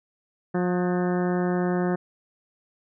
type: harmonic tone with a mistuned harmonic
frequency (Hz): 178.9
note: F3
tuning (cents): +42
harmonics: 1 / 2 / 3 / 4 / 5 / 6 / 7 / 8 / 9 / 10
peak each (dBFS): -24 / -26 / -33 / -33 / -40 / -41 / -40 / -41 / -42 / -42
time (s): 0.54-1.96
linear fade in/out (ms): 10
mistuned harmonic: 8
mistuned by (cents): +69
effects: none